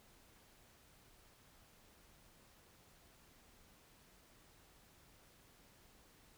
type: silence
effects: pink hiss -66 dBFS RMS until 6.37 s